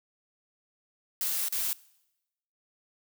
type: noise with dropouts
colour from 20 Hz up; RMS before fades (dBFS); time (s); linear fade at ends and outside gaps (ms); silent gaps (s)
blue; -30; 1.21-1.73; 1; 1.485-1.524
effects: noise-tail reverb RT60 0.9 s tail -22 dB re dry